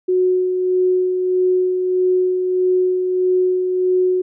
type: tone with tremolo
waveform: sine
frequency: 367.2 Hz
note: F#4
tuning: 13 cents flat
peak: -12 dBFS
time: 0.08-4.22 s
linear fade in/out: 10 ms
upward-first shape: sine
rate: 1.6 Hz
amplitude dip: 40%
effects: none